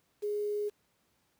sine tone with quantisation, 415.3 Hz, G#4, in tune, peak -30 dBFS, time 0.22-0.7 s, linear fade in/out 20 ms, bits 9, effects pink hiss -73 dBFS RMS until 1.39 s + high-pass 80 Hz 12 dB/octave

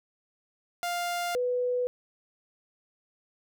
sawtooth / sine tone pair in turn, 700 / 495 Hz, F5 / B4, +4 / +4 cents, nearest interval tritone, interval 600 cents, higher first, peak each -25 / -25 dBFS, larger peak neither, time 0.83-1.35 / 1.35-1.87 s, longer neither, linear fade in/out 0 ms, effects none

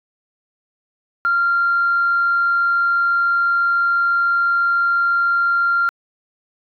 sine tone, 1387 Hz, F6, 12 cents flat, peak -13 dBFS, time 1.25-5.89 s, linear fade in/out 0 ms, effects tanh soft clip ceiling -9 dBFS

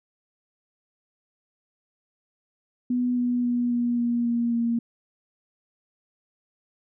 sine tone with pitch steps, 246.9 / 244.6 / 242.4 / 240.1 / 237.9 / 235.8 / 233.6 Hz, B3 / B3 / B3 / B3 / A#3 / A#3 / A#3, 0 / -16 / -32 / -49 / +35 / +20 / +4 cents, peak -21 dBFS, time 2.9-4.79 s, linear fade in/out 5 ms, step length 270 ms, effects none

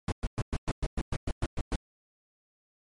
brown noise bursts, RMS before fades -28 dBFS, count 12, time 0.08-1.758 s, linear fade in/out 2 ms, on 39 ms, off 110 ms, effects MP3 48 kbps

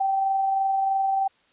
sine tone with amplitude modulation, 777 Hz, G5, 16 cents flat, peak -19 dBFS, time 0-1.28 s, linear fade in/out 10 ms, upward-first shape sine, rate 23.1 Hz, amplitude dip 25%, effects white hiss -62 dBFS RMS until 1.52 s + resampled to 8000 Hz

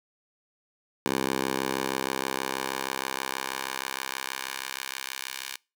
10% pulse tone with high-pass filter sweep, 66.3 Hz, C2, 23 cents sharp, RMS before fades -32 dBFS, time 1.06-5.56 s, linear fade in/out 0 ms, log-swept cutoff 290 to 2300 Hz, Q 0.74, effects noise-tail reverb RT60 0.3 s tail -26 dB re dry

